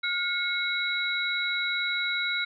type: tone cluster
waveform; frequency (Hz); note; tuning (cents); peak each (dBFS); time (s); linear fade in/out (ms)
sine; 1423 / 2179 / 3888; F6 / C#7 / B7; +32 / -30 / -28; -30; 0.03-2.45; 10
effects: none